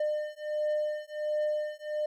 triangle beating tone pair, 603 / 604.4 Hz, D5 / D5, +46 / +50 cents, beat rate 1.4 Hz, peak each -30 dBFS, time 0-2.06 s, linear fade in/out 5 ms, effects none

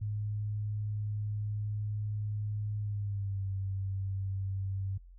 sine tone with pitch glide, 104.8 to 96.66 Hz, G#2 to G2, +16 to -24 cents, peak -32 dBFS, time 0.01-4.98 s, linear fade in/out 10 ms, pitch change -140 cents, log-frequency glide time 2.78-3.47 s, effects noise-tail reverb RT60 0.1 s tail -24 dB re dry + added 44 Hz sine -50 dBFS peak until 5.18 s

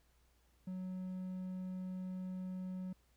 triangle tone, 185 Hz, F#3, in tune, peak -38 dBFS, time 0.67-2.93 s, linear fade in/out 5 ms, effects added 60 Hz sine -70 dBFS peak until 3.16 s + pink hiss -75 dBFS RMS until 3.16 s

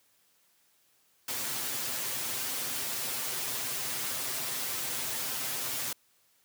white noise with comb filter, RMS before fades -34 dBFS, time 1.28-5.93 s, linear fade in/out 5 ms, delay 7.7 ms, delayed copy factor +0.85, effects white hiss -68 dBFS RMS until 6.44 s + high-pass 80 Hz 12 dB/octave

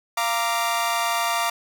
sawtooth chord, Bb major, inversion second, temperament equal with one note detuned, 691.2 / 932.3 / 1174.7 Hz, F5 / Bb5 / D6, -18 / 0 / 0 cents, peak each -22 dBFS, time 0.17-1.5 s, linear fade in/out 5 ms, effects none

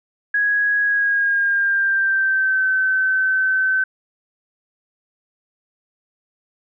sine tone with pitch glide, 1661.2 to 1532.2 Hz, G#6 to G6, 0 to -40 cents, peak -15 dBFS, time 0.34-3.84 s, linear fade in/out 5 ms, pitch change -140 cents, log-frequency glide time 0.81-2.66 s, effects none

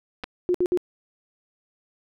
clicks, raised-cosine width 0.3 ms, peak -16 dBFS, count 2, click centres 0.237 / 0.241 s
sine tone bursts, 358 Hz, F4, 43 cents sharp, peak -18 dBFS, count 3, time 0.49-0.774 s, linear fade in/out 0 ms, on 54 ms, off 61 ms
effects none

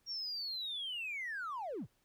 triangle linear sweep, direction down, 5620 to 70.5 Hz, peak -35 dBFS, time 0.06-1.87 s, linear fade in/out 50 ms, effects tanh soft clip ceiling -35 dBFS + pink hiss -75 dBFS RMS until 2.04 s

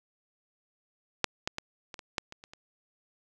clicks, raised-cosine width 0.2 ms, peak -6 / -12 / -16 / -24 / -25 / -11 / -26 / -30 / -30 dBFS, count 9, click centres 1.243 / 1.475 / 1.584 / 1.942 / 1.992 / 2.182 / 2.324 / 2.439 / 2.535 s, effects none

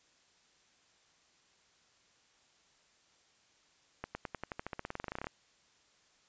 accelerating click train, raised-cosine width 0.5 ms, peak -23 dBFS, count 22, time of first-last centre 4.04-5.269 s, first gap 110 ms, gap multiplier 0.93, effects white hiss -68 dBFS RMS until 6.28 s + resampled to 16000 Hz

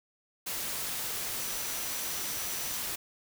sine tone in noise, 5900 Hz, F#8, 6 cents flat, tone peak -43 dBFS, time 1.39-2.78 s, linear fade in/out 10 ms, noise white, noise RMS -35 dBFS, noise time 0.46-2.96 s, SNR -11 dB, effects none

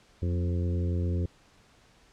harmonic tone with a mistuned harmonic, 87.31 Hz, F2, in tune, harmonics 1 / 2 / 3 / 4 / 5 / 6, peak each -26 / -35 / -39 / -39 / -42 / -45 dBFS, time 0.22-1.26 s, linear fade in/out 5 ms, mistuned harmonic 2, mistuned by +26 cents, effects pink hiss -60 dBFS RMS until 2.12 s + low-pass 7000 Hz 12 dB/octave

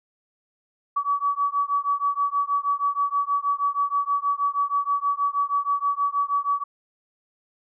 sine beating tone pair, 1137 / 1143.3 Hz, C#6 / D6, +44 / -47 cents, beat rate 6.3 Hz, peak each -24 dBFS, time 0.96-6.64 s, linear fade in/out 10 ms, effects none

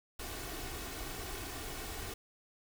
pink noise with comb filter, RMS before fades -42 dBFS, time 0.19-2.14 s, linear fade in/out 5 ms, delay 2.7 ms, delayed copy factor +0.55, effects none

